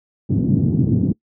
pink band-pass noise, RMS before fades -17 dBFS, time 0.29-1.13 s, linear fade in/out 10 ms, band 110 to 270 Hz, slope 24 dB/octave, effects noise-tail reverb RT60 0.1 s tail -23 dB re dry

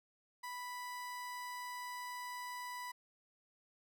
30% pulse tone, 987.8 Hz, B5, in tune, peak -40 dBFS, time 0.43-2.92 s, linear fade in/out 10 ms, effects none

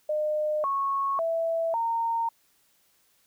sine tone with pitch steps, 608 / 1101 / 660 / 920 Hz, D#5 / C#6 / E5 / A#5, -40 / -12 / +2 / -23 cents, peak -24 dBFS, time 0.09-2.29 s, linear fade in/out 5 ms, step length 550 ms, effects white hiss -66 dBFS RMS until 3.26 s

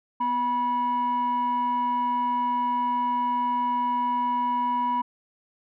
sine tone pair together, 246.9 / 975.4 Hz, B3 / B5, 0 / -22 cents, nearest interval 2 octaves, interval 2378 cents, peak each -30 / -21 dBFS, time 0.2-5.02 s, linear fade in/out 10 ms, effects tanh soft clip ceiling -19 dBFS

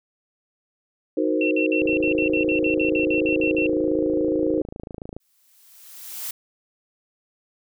sine chord, C half-diminished seventh, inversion first, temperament equal, 311.1 / 370 / 466.2 / 523.3 Hz, Eb4 / Gb4 / Bb4 / C5, 0 / 0 / 0 / 0 cents, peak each -22 / -26 / -26 / -26 dBFS, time 1.17-4.62 s, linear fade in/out 5 ms
sine tone bursts, 2708 Hz, E7, 46 cents sharp, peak -23 dBFS, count 15, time 1.41-3.666 s, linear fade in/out 2 ms, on 100 ms, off 54 ms
click train, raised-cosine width 2 ms, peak -21 dBFS, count 92, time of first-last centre 1.82-5.166 s, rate 27.2 Hz
blue noise with exponential growth, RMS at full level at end -29 dBFS, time 5.2-6.31 s, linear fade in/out 5 ms, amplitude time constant 240 ms
effects none

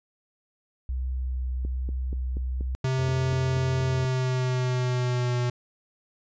sine tone with vibrato, 63.6 Hz, C2, 48 cents flat, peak -26 dBFS, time 0.89-2.75 s, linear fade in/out 0 ms, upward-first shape triangle, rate 1.2 Hz, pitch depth 13 cents each way
click train, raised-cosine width 3 ms, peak -24 dBFS, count 11, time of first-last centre 1.65-4.048 s, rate 4.17 Hz
square tone with pitch glide, 130.81 to 122.76 Hz, C3 to B2, 0 to -10 cents, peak -24 dBFS, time 2.84-5.5 s, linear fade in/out 5 ms, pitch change -110 cents, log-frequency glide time 3.87-5.39 s
harmonic tone, 90.1 Hz, F#2, 45 cents flat, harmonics 1 / 3 / 5 / 6, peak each -30 / -44 / -48 / -44 dBFS, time 2.98-4.05 s, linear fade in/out 10 ms
effects resampled to 16000 Hz

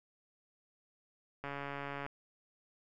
click train, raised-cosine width 0.5 ms, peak -26 dBFS, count 89, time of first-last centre 1.44-2.064 s, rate 141 Hz, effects none

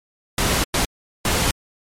pink noise bursts at uneven times, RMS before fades -19 dBFS, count 3, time 0.38-0.64 / 0.74-0.85 / 1.25-1.51 s, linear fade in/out 2 ms, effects low-pass 12000 Hz 12 dB/octave + MP3 64 kbps

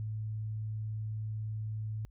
sine tone, 108.2 Hz, A2, 29 cents flat, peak -34 dBFS, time 0-2.05 s, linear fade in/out 0 ms, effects added 50 Hz sine -56 dBFS peak until 2.1 s

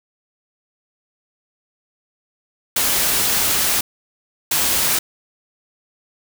white noise bursts at uneven times, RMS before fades -18 dBFS, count 2, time 2.76-3.81 / 4.51-4.99 s, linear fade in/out 5 ms, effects none

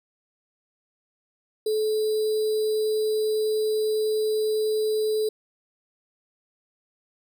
sine tone with sample-and-hold, 431.7 Hz, A4, 33 cents flat, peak -21 dBFS, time 1.66-5.29 s, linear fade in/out 5 ms, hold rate 4410 Hz, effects none

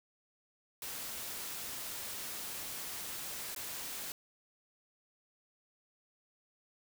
white noise with dropouts, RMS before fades -42 dBFS, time 0.82-4.12 s, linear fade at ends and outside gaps 1 ms, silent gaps 3.548-3.562 s, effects none

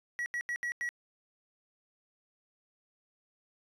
triangle tone bursts at uneven times, 1923 Hz, B6, 47 cents flat, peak -30 dBFS, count 5, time 0.19-0.26 / 0.34-0.41 / 0.49-0.56 / 0.63-0.72 / 0.81-0.89 s, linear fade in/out 0 ms, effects resampled to 32000 Hz

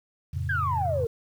sine chord, F augmented, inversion none, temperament equal with one note detuned, 87.31 / 110 / 136.68 Hz, F2 / A2 / C#3, 0 / 0 / -24 cents, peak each -29 / -33 / -32 dBFS, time 0.33-1.06 s, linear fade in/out 10 ms
sine exponential sweep, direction down, 1670 to 443 Hz, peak -24 dBFS, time 0.49-1.07 s, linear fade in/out 5 ms
effects tanh soft clip ceiling -16 dBFS + 9-bit

